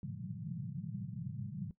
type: band-pass noise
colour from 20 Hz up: white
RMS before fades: -42 dBFS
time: 0.03-1.71 s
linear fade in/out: 2 ms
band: 100 to 200 Hz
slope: 96 dB/octave
effects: noise-tail reverb RT60 0.1 s tail -17 dB re dry